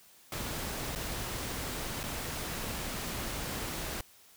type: noise with dropouts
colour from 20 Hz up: pink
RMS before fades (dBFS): -37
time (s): 0.32-4.01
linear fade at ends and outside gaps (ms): 2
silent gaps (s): 0.951-0.958 / 2.032-2.037
effects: white hiss -59 dBFS RMS until 4.36 s